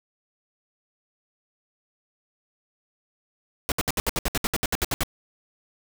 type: noise bursts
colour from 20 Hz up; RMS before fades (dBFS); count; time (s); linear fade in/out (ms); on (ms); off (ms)
pink; -24; 15; 3.69-5.034; 0; 28; 66
effects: none